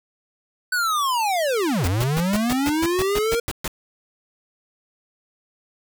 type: linear two-way sweep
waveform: square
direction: down then up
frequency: 1515 to 81.6 to 474.8 Hz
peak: -20 dBFS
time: 0.72-3.4 s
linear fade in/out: 5 ms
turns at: 1.86 s
type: noise bursts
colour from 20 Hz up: pink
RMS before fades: -26 dBFS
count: 12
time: 1.84-3.678 s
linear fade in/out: 0 ms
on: 34 ms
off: 130 ms
effects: none